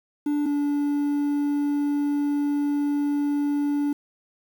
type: tone pair in turn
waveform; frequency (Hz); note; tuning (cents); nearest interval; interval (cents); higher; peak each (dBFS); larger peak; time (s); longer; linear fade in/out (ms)
triangle; 293 / 289; D4 / D4; -4 / -28; unison; 24; first; -19; neither; 0.26-0.46 / 0.46-3.93; second; 5
effects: 8-bit